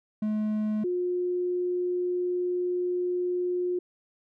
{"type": "tone pair in turn", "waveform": ["triangle", "sine"], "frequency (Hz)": [213.6, 358.1], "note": ["G#3", "F4"], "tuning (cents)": [49, 43], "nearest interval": "major sixth", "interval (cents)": 894, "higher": "second", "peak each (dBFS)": [-23, -25], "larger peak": "first", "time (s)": [[0.22, 0.84], [0.84, 3.79]], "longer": "second", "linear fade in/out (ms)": 5, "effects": []}